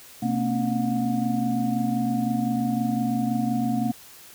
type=tone cluster; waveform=sine; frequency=126.9 / 227.3 / 253.1 / 277 / 722 Hz; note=B2 / A#3 / B3 / C#4 / F#5; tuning=+47 / -43 / +43 / -1 / -43 cents; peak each=-32 / -24 / -29 / -30 / -31 dBFS; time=0.22-3.92 s; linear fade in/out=10 ms; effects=white hiss -47 dBFS RMS until 4.34 s